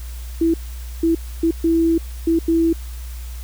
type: tone bursts at uneven times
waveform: sine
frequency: 330 Hz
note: E4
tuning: 2 cents sharp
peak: -13 dBFS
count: 6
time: 0.41-0.54 / 1.03-1.15 / 1.43-1.51 / 1.64-1.98 / 2.27-2.39 / 2.48-2.73 s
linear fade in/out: 5 ms
effects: added 60 Hz sine -28 dBFS peak until 3.43 s + white hiss -43 dBFS RMS until 3.43 s